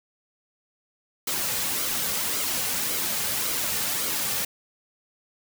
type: noise with flanger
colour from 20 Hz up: white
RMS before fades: -27 dBFS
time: 1.27-4.45 s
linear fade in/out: 5 ms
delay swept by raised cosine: 1.1 to 3.1 ms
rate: 1.8 Hz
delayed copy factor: -0.5
effects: none